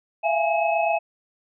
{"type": "tone cluster", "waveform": "sine", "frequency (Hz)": [667, 695, 828, 2575], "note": ["E5", "F5", "G#5", "E7"], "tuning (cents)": [20, -9, -5, -41], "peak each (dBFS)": [-22, -28, -24, -28], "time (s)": [0.23, 0.99], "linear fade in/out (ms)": 20, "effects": []}